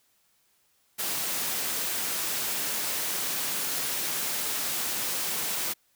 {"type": "high-pass noise", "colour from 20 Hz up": "white", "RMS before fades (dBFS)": -30, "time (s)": [0.98, 5.74], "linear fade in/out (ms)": 20, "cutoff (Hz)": 130, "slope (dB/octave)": 12, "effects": ["white hiss -68 dBFS RMS until 5.95 s"]}